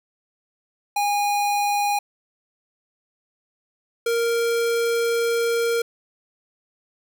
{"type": "tone pair in turn", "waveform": "square", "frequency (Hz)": [819, 465.7], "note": ["G#5", "A#4"], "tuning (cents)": [-24, -2], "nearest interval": "minor seventh", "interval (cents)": 978, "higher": "first", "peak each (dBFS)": -20, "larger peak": "neither", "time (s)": [[0.96, 1.99], [4.06, 5.82]], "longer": "second", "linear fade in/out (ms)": 5, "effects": []}